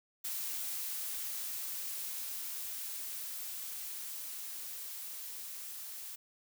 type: noise with level ramp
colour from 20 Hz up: blue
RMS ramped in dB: -38 to -45 dBFS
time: 0.24-6.16 s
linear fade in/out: 10 ms
effects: none